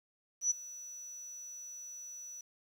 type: tone with ADSR envelope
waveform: sine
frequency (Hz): 5920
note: F#8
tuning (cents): 0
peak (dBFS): -25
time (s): 0.41-2.41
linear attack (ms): 96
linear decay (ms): 15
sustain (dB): -19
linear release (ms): 3
effects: 10-bit